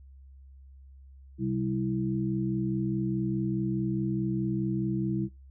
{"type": "tone cluster", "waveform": "sine", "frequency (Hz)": [130.1, 194.9, 327.1], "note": ["C3", "G3", "E4"], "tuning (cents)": [-9, -10, -13], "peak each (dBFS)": -31, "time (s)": [1.38, 5.29], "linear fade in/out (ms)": 50, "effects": ["noise-tail reverb RT60 0.2 s tail -20 dB re dry", "added 67 Hz sine -48 dBFS peak until 5.5 s"]}